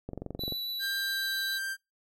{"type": "click train", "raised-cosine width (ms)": 2, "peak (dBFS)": -23, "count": 11, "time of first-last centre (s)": [0.09, 0.523], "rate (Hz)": 23.1}
{"type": "tone with vibrato", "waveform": "square", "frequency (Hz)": 3951, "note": "B7", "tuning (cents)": 0, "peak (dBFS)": -33, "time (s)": [0.39, 1.59], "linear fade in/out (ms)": 20, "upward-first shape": "triangle", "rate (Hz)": 7.3, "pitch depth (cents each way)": 8}
{"type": "tone with pitch glide", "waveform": "45% pulse", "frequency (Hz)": [1590, 1577.2], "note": ["G6", "G6"], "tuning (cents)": [24, 10], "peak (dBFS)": -32, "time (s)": [0.79, 1.77], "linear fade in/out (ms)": 50, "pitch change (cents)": -14, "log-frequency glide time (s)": [0.95, 1.35]}
{"effects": ["noise-tail reverb RT60 0.2 s tail -23 dB re dry"]}